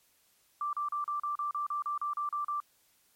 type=tone bursts; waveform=sine; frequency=1174.7 Hz; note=D6; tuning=in tune; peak=-30 dBFS; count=13; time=0.61-2.602 s; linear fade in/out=2 ms; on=120 ms; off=36 ms; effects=white hiss -68 dBFS RMS until 3.15 s + MP3 64 kbps